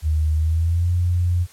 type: tone with pitch glide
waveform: sine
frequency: 77.6 to 88.12 Hz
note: D#2 to F2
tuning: -4 to +16 cents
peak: -16 dBFS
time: 0.02-1.47 s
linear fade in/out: 50 ms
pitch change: +220 cents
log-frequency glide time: 0.35-0.91 s
effects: white hiss -49 dBFS RMS until 1.52 s + low-pass 12000 Hz 12 dB/octave